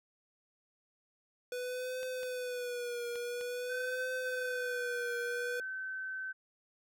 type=tone with vibrato; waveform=square; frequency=493.9 Hz; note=B4; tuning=in tune; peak=-37 dBFS; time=1.52-5.6 s; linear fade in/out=2 ms; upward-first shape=triangle; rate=0.48 Hz; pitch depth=64 cents each way
type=clicks; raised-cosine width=0.2 ms; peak=-31 dBFS; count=4; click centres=2.031 / 2.232 / 3.157 / 3.411 s
type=tone; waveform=sine; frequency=1534 Hz; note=G6; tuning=38 cents flat; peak=-37 dBFS; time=3.69-6.33 s; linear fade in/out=20 ms
effects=none